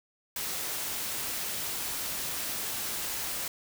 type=noise; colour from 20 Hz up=white; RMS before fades=-34 dBFS; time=0.36-3.48 s; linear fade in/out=2 ms; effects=none